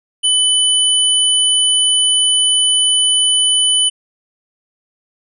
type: tone pair together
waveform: sine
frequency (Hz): 3000 / 9517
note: F#7 / D9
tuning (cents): +23 / +22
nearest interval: octave + minor sixth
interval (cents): 1999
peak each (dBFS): -12 / -15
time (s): 0.23-3.9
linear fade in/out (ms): 20
effects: none